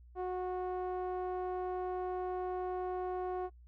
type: tone with low-pass filter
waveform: sawtooth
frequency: 365.9 Hz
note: F#4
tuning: 19 cents flat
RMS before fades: -37 dBFS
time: 0.15-3.5 s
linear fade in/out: 50 ms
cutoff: 830 Hz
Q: 1.6
effects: noise-tail reverb RT60 0.1 s tail -25 dB re dry + added 60 Hz sine -54 dBFS peak until 3.67 s